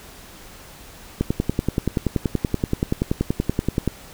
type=click train; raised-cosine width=3 ms; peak=-6 dBFS; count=29; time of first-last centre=1.21-3.877 s; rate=10.5 Hz; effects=pink hiss -43 dBFS RMS until 4.13 s